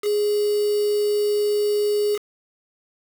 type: tone with quantisation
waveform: sine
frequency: 415.3 Hz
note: G#4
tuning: in tune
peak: -18 dBFS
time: 0.02-2.19 s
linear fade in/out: 50 ms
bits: 5
effects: none